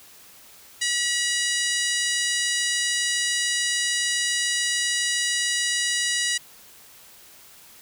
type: harmonic tone with a mistuned harmonic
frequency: 967 Hz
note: B5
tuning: 37 cents flat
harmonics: 2 / 3 / 4 / 5 / 6 / 7 / 8 / 9 / 10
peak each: -27 / -29 / -30 / -31 / -32 / -32 / -33 / -34 / -34 dBFS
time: 0.81-6.38 s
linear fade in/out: 10 ms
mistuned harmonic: 10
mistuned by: -35 cents
effects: white hiss -49 dBFS RMS until 7.81 s